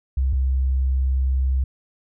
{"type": "tone pair in turn", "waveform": "sine", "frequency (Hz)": [65.9, 65.63], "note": ["C2", "C2"], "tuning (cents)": [13, 6], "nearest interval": "unison", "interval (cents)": 7, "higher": "first", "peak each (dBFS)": -17, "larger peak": "neither", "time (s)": [[0.17, 0.33], [0.33, 1.64]], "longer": "second", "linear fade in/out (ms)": 5, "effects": []}